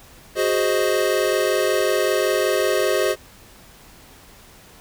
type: chord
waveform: square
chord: Ab dominant seventh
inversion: third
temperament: equal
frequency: 370 / 415.3 / 523.3 / 622.3 Hz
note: Gb4 / Ab4 / C5 / Eb5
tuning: 0 / 0 / 0 / 0 cents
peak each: -24 dBFS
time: 0.35-3.16 s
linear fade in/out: 50 ms
effects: pink hiss -47 dBFS RMS until 4.8 s